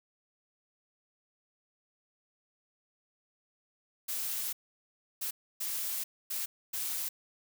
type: noise bursts at uneven times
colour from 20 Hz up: blue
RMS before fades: -35 dBFS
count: 5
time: 4.08-4.53 / 5.21-5.31 / 5.6-6.04 / 6.3-6.46 / 6.73-7.09 s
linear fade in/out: 10 ms
effects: none